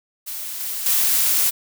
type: noise with level steps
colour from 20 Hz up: blue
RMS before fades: -30 / -27 / -18 dBFS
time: 0.26-1.51 s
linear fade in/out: 20 ms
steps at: 0.6 / 0.86 s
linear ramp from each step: 2 ms
effects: none